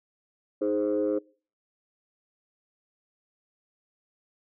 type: chord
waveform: sine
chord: Ab major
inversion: second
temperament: equal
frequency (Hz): 311.1 / 415.3 / 523.3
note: Eb4 / Ab4 / C5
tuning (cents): 0 / 0 / 0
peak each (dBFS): -27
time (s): 0.61-1.19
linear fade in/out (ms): 10
effects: noise-tail reverb RT60 0.4 s tail -24 dB re dry + tanh soft clip ceiling -18 dBFS